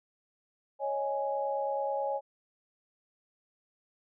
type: chord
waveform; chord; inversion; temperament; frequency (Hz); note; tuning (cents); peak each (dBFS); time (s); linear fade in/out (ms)
sine; C# suspended second; none; just; 554.4 / 623.7 / 831.5; C#5 / D#5 / G#5; 0 / +4 / +2; -32 / -38 / -33; 0.79-2.21; 50
effects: none